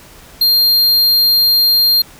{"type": "tone", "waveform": "square", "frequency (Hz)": 4200, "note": "C8", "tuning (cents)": 6, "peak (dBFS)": -9, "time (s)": [0.41, 2.02], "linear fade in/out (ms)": 5, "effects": ["pink hiss -40 dBFS RMS until 2.19 s"]}